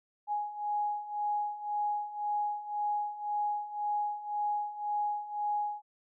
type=beating tone pair; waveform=sine; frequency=830.6 / 832.5 Hz; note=G#5 / G#5; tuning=0 / +4 cents; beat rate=1.9 Hz; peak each=-36 / -32 dBFS; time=0.27-5.82 s; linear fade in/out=50 ms; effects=none